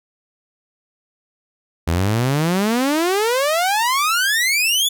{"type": "exponential sweep", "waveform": "sawtooth", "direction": "up", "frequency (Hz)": [78.8, 3509], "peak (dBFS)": -12, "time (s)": [1.87, 4.89], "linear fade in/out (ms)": 10, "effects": []}